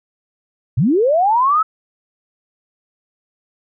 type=linear sweep; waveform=sine; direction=up; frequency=98 to 1318.5 Hz; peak=-11 dBFS; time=0.77-1.63 s; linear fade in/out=10 ms; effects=none